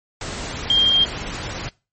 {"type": "tone in noise", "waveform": "sine", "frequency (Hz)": 3200, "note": "G7", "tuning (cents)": 35, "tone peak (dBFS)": -12, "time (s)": [0.7, 1.04], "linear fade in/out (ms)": 2, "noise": "pink", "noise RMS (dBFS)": -29, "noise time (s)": [0.21, 1.69], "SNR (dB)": 14, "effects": ["noise-tail reverb RT60 0.3 s tail -23 dB re dry", "MP3 32 kbps"]}